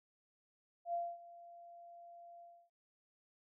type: tone with ADSR envelope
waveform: sine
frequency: 689 Hz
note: F5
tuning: 24 cents flat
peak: -34 dBFS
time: 0.85-2.7 s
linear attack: 85 ms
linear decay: 240 ms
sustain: -19 dB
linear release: 290 ms
effects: noise-tail reverb RT60 0.1 s tail -26 dB re dry